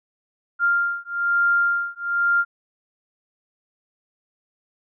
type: beating tone pair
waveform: sine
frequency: 1396 / 1397.1 Hz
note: F6 / F6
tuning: -1 / 0 cents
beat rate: 1.1 Hz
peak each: -21 dBFS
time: 0.59-2.45 s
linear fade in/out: 50 ms
effects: none